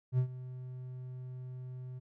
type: tone with ADSR envelope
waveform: triangle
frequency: 127.2 Hz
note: C3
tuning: 48 cents flat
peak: -22 dBFS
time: 0.12-2 s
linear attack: 63 ms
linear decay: 88 ms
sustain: -17 dB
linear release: 21 ms
effects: none